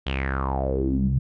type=tone with low-pass filter sweep; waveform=sawtooth; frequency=66.9 Hz; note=C2; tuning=39 cents sharp; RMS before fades=-24 dBFS; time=0.06-1.19 s; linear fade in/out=10 ms; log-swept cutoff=3300 to 130 Hz; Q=7.2; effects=none